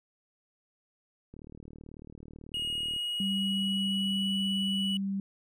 click train, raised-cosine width 3 ms, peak -34 dBFS, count 63, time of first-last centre 1.34-2.963 s, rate 38.2 Hz
triangle tone with pitch glide, 2879 to 2945 Hz, F#7 to F#7, -48 to -9 cents, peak -29 dBFS, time 2.54-4.97 s, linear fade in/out 2 ms, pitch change +39 cents, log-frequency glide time 2.72-4.36 s
sine tone, 196 Hz, G3, in tune, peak -29 dBFS, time 3.2-5.2 s, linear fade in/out 2 ms
effects none

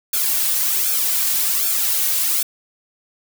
blue noise with flanger, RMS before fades -19 dBFS, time 0.13-2.43 s, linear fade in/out 5 ms, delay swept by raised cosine 1 to 3 ms, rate 1.3 Hz, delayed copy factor -0.85, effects none

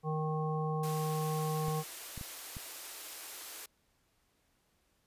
harmonic tone, 155.56 Hz, D#3, in tune, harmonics 1 / 3 / 5 / 7, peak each -33 / -38 / -40 / -41 dBFS, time 0.03-1.84 s, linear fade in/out 50 ms
white high-pass noise, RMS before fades -45 dBFS, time 0.83-3.66 s, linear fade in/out 5 ms, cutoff 290 Hz, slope 48 dB/octave
clicks, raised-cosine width 5 ms, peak -31 dBFS, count 4, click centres 1.683 / 2.177 / 2.212 / 2.568 s
effects pink hiss -74 dBFS RMS until 5.06 s + resampled to 32000 Hz

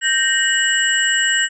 sine tone cluster, 1561 / 1860 / 2936 / 7660 Hz, G6 / A#6 / F#7 / A#8, -8 / -4 / -14 / +46 cents, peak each -21 / -18 / -19 / -22 dBFS, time 0.01-1.49 s, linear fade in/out 50 ms, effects none

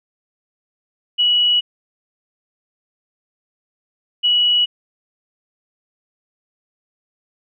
sine tone pair in turn, 2930 / 2930 Hz, F#7 / F#7, -18 / -18 cents, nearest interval unison, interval 0 cents, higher neither, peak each -12 dBFS, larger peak neither, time 1.18-1.61 / 4.23-4.66 s, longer neither, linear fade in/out 20 ms, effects none

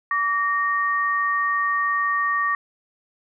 sine tone pair together, 1150.6 / 1853 Hz, D6 / A#6, -36 / -11 cents, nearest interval minor sixth, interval 825 cents, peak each -21 / -23 dBFS, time 0.11-2.55 s, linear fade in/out 2 ms, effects none

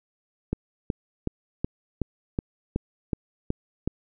click train, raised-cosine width 3 ms, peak -12 dBFS, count 10, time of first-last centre 0.53-3.876 s, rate 2.69 Hz, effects none

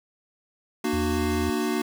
square chord, Bb augmented, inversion none, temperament equal with one note detuned, 233.1 / 300 / 370 Hz, Bb3 / D4 / F#4, 0 / +37 / 0 cents, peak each -29 dBFS, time 0.84-1.82 s, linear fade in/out 5 ms
sine tone, 81 Hz, E2, 30 cents flat, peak -28 dBFS, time 0.93-1.5 s, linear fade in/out 5 ms
effects 8-bit

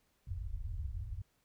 white low-pass noise, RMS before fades -40 dBFS, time 0.27-1.22 s, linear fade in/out 5 ms, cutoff 100 Hz, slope 48 dB/octave, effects pink hiss -75 dBFS RMS until 1.44 s

